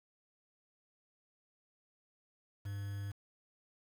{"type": "tone with quantisation", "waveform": "triangle", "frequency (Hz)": 100.3, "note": "G2", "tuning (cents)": 40, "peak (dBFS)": -36, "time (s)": [2.65, 3.12], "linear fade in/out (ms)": 10, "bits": 9, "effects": []}